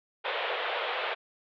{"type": "band-pass noise", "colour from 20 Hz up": "pink", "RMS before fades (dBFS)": -32, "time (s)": [0.24, 1.15], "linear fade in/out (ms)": 20, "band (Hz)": [450, 3600], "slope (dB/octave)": 48, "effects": []}